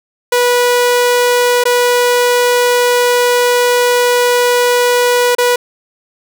sawtooth tone with dropouts, 488.8 Hz, B4, 18 cents flat, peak -5 dBFS, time 0.32-5.56 s, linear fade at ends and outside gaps 5 ms, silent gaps 1.639-1.653 / 5.351-5.383 s, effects none

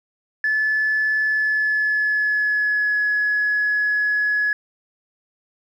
sine tone with pitch glide, 1731 to 1690.5 Hz, A6 to G#6, -29 to +30 cents, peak -16 dBFS, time 0.44-4.53 s, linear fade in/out 2 ms, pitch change -41 cents, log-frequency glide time 1.23-2.99 s, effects tanh soft clip ceiling -13 dBFS + 9-bit

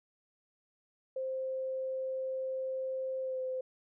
sine tone with pitch glide, 524 to 516.2 Hz, C5 to C5, +2 to -23 cents, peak -33 dBFS, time 1.16-3.61 s, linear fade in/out 5 ms, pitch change -25 cents, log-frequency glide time 3.22-3.4 s, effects none

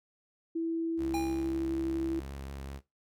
sine tone, 329.6 Hz, E4, in tune, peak -29 dBFS, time 0.55-2.2 s, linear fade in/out 10 ms
sawtooth tone with vibrato, 68.4 Hz, C#2, 23 cents flat, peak -36 dBFS, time 0.97-2.81 s, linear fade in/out 50 ms, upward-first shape sine, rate 5.3 Hz, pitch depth 26 cents each way
square tone with exponential decay, 810 Hz, G#5, 43 cents flat, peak -32 dBFS, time 1.14-1.7 s, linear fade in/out 2 ms, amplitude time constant 120 ms
effects noise-tail reverb RT60 0.2 s tail -17 dB re dry

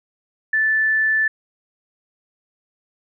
sine tone, 1755 Hz, A6, 5 cents flat, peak -15 dBFS, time 0.53-1.28 s, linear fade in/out 5 ms, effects none

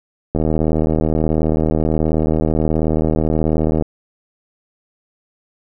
click train, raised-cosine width 2 ms, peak -4 dBFS, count 274, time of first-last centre 0.35-3.823 s, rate 78.6 Hz, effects none

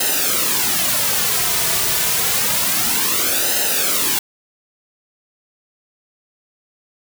white noise with flanger, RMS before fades -18 dBFS, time 0-4.19 s, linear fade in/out 5 ms, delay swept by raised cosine 0.87 to 3.77 ms, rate 0.28 Hz, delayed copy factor -0.7, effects none

